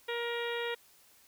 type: harmonic tone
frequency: 472.2 Hz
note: A#4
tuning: 22 cents sharp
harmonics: 1 / 2 / 3 / 4 / 5 / 6 / 7 / 8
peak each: -35 / -42 / -43 / -40 / -44 / -46 / -45 / -47 dBFS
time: 0.08-0.75 s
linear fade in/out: 10 ms
effects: white hiss -62 dBFS RMS until 1.27 s